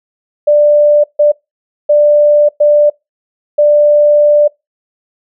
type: tone bursts at uneven times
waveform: sine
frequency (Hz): 591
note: D5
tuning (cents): +11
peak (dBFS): -4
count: 5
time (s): 0.47-1.04 / 1.19-1.32 / 1.89-2.49 / 2.6-2.9 / 3.58-4.48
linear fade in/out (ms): 10
effects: noise-tail reverb RT60 0.2 s tail -24 dB re dry